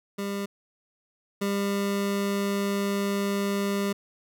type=tone pair in turn; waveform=25% pulse; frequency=200 / 200 Hz; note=G3 / G3; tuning=+35 / +35 cents; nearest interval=unison; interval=0 cents; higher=neither; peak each=-25 / -21 dBFS; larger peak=second; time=0.18-0.46 / 1.41-3.93 s; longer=second; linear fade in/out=10 ms; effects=none